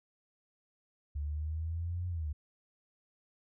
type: exponential two-way sweep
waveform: sine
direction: up then down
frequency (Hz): 71.7 to 90 to 71.7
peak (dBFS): -33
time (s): 1.15-2.33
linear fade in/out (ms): 10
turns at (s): 2.08
effects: none

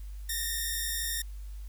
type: tone pair together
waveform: 5% pulse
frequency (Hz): 1793.4 / 1864.7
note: A6 / A#6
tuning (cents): +33 / 0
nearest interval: minor second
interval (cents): 67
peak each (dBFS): -23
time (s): 0.29-1.22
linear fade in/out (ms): 5
effects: added 50 Hz sine -38 dBFS peak until 1.68 s + white hiss -61 dBFS RMS until 1.68 s

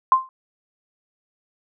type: tone with exponential decay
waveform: sine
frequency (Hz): 1046.5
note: C6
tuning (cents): 0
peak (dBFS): -7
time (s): 0.12-0.29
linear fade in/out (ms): 1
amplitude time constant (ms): 36
effects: none

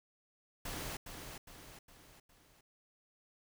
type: noise with echo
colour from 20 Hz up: pink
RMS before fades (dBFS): -42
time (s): 0.65-0.97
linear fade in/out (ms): 5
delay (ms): 410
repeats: 4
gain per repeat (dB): -6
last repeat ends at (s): 2.61
effects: none

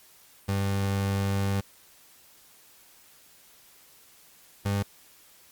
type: tone pair in turn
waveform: 30% pulse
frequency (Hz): 98.6 / 100.27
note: G2 / G2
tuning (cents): +11 / +40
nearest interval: unison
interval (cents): 29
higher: second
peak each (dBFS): -22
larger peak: neither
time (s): 0.48-1.61 / 4.65-4.83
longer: first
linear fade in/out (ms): 10
effects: white hiss -56 dBFS RMS until 5.51 s + Opus 48 kbps

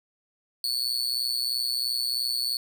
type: tone with amplitude modulation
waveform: 40% pulse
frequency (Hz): 4435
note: C#8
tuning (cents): 0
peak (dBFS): -20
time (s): 0.64-2.57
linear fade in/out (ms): 2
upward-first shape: sine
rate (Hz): 123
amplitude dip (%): 100
effects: none

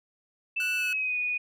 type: tone with pitch glide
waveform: sine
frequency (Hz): 2648 to 2471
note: E7 to D#7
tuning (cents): +7 to -13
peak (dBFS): -26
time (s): 0.56-1.38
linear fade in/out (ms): 10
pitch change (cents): -120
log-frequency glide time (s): 0.76-1.17
type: tone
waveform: sawtooth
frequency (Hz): 1480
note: F#6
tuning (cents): 0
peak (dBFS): -30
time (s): 0.6-0.93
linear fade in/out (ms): 2
effects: none

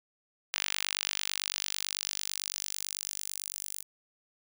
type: tone with high-pass filter sweep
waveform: sawtooth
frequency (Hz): 49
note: G1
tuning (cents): 0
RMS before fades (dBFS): -36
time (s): 0.53-3.83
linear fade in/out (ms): 10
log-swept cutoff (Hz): 2500 to 8900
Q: 1.1
effects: none

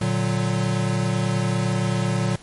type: chord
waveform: square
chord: Bb augmented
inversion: none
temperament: equal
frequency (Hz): 116.54 / 146.83 / 185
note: Bb2 / D3 / F#3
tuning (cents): 0 / 0 / 0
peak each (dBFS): -24 / -27 / -25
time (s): 0.01-2.36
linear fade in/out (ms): 5
effects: pink hiss -47 dBFS RMS until 2.42 s + MP3 48 kbps

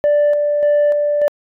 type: tone with tremolo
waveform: sine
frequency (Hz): 587.3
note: D5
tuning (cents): 0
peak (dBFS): -8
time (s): 0.04-1.28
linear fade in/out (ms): 0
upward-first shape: square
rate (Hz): 1.7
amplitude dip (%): 40
effects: tanh soft clip ceiling -9 dBFS

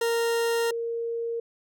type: tone pair in turn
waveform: 40% pulse / sine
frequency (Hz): 464.1 / 464.1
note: A#4 / A#4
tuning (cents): -8 / -8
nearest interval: unison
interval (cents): 0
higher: neither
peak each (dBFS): -22 / -27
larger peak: first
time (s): 0.01-0.71 / 0.71-1.4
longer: first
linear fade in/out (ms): 5
effects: none

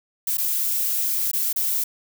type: noise with dropouts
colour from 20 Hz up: violet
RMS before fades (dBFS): -23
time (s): 0.27-1.84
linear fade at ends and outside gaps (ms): 5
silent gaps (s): 0.372-0.381 / 1.315-1.333 / 1.529-1.56
effects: none

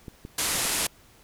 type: clicks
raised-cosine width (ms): 3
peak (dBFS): -25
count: 4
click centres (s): 0.082 / 0.251 / 0.555 / 0.653
type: low-pass noise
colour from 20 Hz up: white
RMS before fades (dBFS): -27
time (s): 0.38-0.87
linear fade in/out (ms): 5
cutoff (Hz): 12000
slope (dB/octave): 48
effects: pink hiss -56 dBFS RMS until 1.23 s

